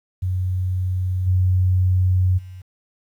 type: tone with level steps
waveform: sine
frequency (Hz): 92.1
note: F#2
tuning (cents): -7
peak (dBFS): -19 / -14 / -34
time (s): 0.22-2.62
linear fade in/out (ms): 10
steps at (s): 1.26 / 2.37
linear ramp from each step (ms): 20
effects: 9-bit